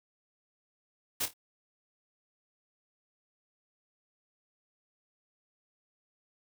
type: noise with echo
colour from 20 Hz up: white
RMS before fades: -31 dBFS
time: 1.2-1.26 s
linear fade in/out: 10 ms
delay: 26 ms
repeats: 3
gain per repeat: -10 dB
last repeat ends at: 1.338 s
effects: none